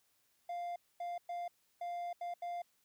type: tone bursts at uneven times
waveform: triangle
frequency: 698.5 Hz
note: F5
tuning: in tune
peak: -36 dBFS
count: 6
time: 0.49-0.76 / 1-1.18 / 1.29-1.48 / 1.81-2.13 / 2.21-2.34 / 2.42-2.62 s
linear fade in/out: 5 ms
effects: white hiss -75 dBFS RMS until 2.84 s